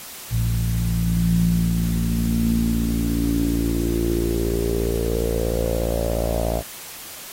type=tone with low-pass filter sweep; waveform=sawtooth; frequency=57 Hz; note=A#1; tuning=38 cents flat; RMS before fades=-21 dBFS; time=0.3-6.63 s; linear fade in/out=50 ms; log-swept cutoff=130 to 660 Hz; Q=7.9; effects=white hiss -37 dBFS RMS until 7.32 s + AAC 48 kbps